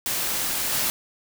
white noise with level steps, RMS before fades -26 / -24 dBFS, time 0.06-0.9 s, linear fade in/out 0 ms, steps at 0.72 s, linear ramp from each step 2 ms, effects none

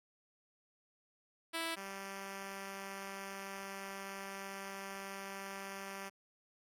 5% pulse tone pair in turn, 329.6 / 195.61 Hz, E4 / G3, 0 / -3 cents, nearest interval major sixth, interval 903 cents, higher first, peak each -25 / -32 dBFS, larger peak first, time 1.53-1.76 / 1.76-6.1 s, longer second, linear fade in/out 20 ms, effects AAC 64 kbps

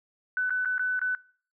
sine tone with dropouts, 1500 Hz, F#6, 23 cents sharp, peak -24 dBFS, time 0.37-1.15 s, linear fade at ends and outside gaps 1 ms, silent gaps 0.496-0.505 / 0.649-0.656 / 0.781-0.794 / 0.993-1.015 s, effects noise-tail reverb RT60 0.5 s tail -24 dB re dry

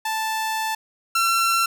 sawtooth tone pair in turn, 880 / 1354 Hz, A5 / E6, 0 / +46 cents, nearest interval perfect fifth, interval 746 cents, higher second, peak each -19 / -14 dBFS, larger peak second, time 0.05-0.75 / 1.15-1.66 s, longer first, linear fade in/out 5 ms, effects none

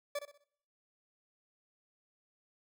40% pulse tone with echo, 578 Hz, D5, 28 cents flat, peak -33 dBFS, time 0.15-0.19 s, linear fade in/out 5 ms, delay 63 ms, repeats 4, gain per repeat -9 dB, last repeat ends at 0.442 s, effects noise-tail reverb RT60 0.7 s tail -25 dB re dry

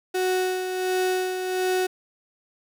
35% pulse tone with tremolo, 370 Hz, F#4, in tune, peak -19 dBFS, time 0.14-1.87 s, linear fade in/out 10 ms, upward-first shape sine, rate 1.4 Hz, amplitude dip 50%, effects none

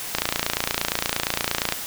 click train, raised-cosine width 0.2 ms, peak -3 dBFS, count 46, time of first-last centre 0.15-1.723 s, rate 28.6 Hz, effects white hiss -32 dBFS RMS until 1.86 s

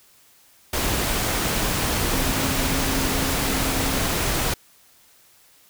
sine tone in noise, 266.8 Hz, C4, 34 cents sharp, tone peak -29 dBFS, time 2.13-3.98 s, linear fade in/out 5 ms, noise pink, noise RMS -23 dBFS, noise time 0.73-4.54 s, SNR -9 dB, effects white hiss -55 dBFS RMS until 5.69 s

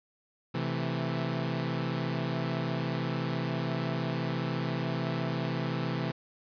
sawtooth chord, A minor, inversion first, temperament equal, 130.81 / 164.81 / 220 Hz, C3 / E3 / A3, 0 / 0 / 0 cents, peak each -29 / -29 / -34 dBFS, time 0.54-6.12 s, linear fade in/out 10 ms, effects resampled to 11025 Hz + 10-bit

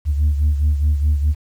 sine beating tone pair, 73.42 / 78.22 Hz, D2 / D#2, 0 / +10 cents, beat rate 4.8 Hz, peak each -13 / -20 dBFS, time 0.05-1.35 s, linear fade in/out 50 ms, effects tanh soft clip ceiling -10 dBFS + 8-bit

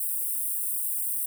white high-pass noise, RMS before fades -29 dBFS, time 0-1.26 s, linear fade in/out 5 ms, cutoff 8300 Hz, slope 96 dB/octave, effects none

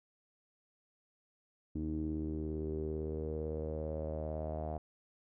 sawtooth tone with low-pass filter sweep, 77.78 Hz, D#2, in tune, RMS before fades -38 dBFS, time 1.75-4.78 s, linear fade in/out 5 ms, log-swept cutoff 290 to 690 Hz, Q 6.5, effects none

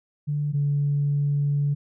sine tone pair in turn, 146.83 / 143.73 Hz, D3 / D3, 0 / -37 cents, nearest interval unison, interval 37 cents, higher first, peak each -22 / -19 dBFS, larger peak second, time 0.27-0.53 / 0.53-1.75 s, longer second, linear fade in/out 20 ms, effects tanh soft clip ceiling -15 dBFS

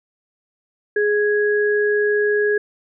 sine tone pair together, 417.2 / 1661.2 Hz, G#4 / G#6, +8 / 0 cents, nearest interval 2 octaves, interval 2392 cents, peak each -16 / -21 dBFS, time 0.96-2.58 s, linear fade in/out 5 ms, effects none

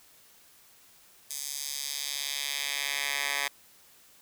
10% pulse tone with high-pass filter sweep, 141.5 Hz, C#3, 36 cents sharp, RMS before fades -33 dBFS, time 1.3-3.48 s, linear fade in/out 5 ms, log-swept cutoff 6700 to 1600 Hz, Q 1.2, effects white hiss -58 dBFS RMS until 4.21 s

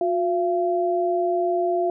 sine tone pair together, 359.4 / 682 Hz, F4 / F5, +50 / -41 cents, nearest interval major seventh, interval 1109 cents, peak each -22 dBFS, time 0.01-1.9 s, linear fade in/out 2 ms, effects none

